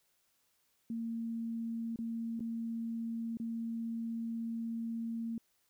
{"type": "tone with dropouts", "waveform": "sine", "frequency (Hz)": 229.1, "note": "A#3", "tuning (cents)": -30, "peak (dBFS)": -35, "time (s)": [0.9, 5.38], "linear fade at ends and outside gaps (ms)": 2, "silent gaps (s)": [[1.96, 1.988], [2.395, 2.405], [3.371, 3.399]], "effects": ["white hiss -75 dBFS RMS until 5.69 s"]}